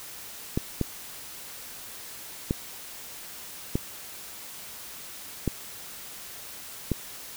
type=clicks; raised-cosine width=3 ms; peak=-11 dBFS; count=6; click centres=0.575 / 0.813 / 2.509 / 3.755 / 5.477 / 6.917 s; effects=white hiss -42 dBFS RMS until 7.36 s